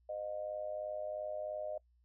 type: tone with amplitude modulation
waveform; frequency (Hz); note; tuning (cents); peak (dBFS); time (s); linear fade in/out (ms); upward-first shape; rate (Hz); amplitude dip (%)
sine; 614; D#5; -23; -34; 0.09-1.78; 5; sine; 103; 75
effects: noise-tail reverb RT60 0.1 s tail -24 dB re dry + added 60 Hz sine -67 dBFS peak until 2.04 s